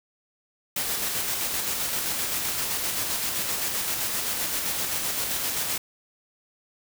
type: noise with tremolo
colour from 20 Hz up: white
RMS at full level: -27 dBFS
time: 0.76-5.78 s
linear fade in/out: 5 ms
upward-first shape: square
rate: 7.7 Hz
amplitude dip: 25%
effects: none